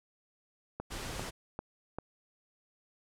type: click train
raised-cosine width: 1 ms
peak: -23 dBFS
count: 4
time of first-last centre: 0.8-1.986 s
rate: 2.53 Hz
type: noise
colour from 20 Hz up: pink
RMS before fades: -40 dBFS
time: 0.9-1.31 s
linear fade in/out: 20 ms
effects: low-pass 10000 Hz 12 dB/octave